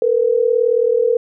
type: tone pair together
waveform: sine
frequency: 453.2 / 491.8 Hz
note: A#4 / B4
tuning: -49 / -7 cents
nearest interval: minor second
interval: 142 cents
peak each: -15 dBFS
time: 0.02-1.17 s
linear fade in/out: 2 ms
effects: none